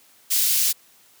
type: high-pass noise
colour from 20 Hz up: white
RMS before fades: -20 dBFS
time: 0.3-0.73 s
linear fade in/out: 20 ms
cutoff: 3600 Hz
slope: 12 dB/octave
effects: white hiss -55 dBFS RMS until 1.2 s + high-pass 100 Hz 12 dB/octave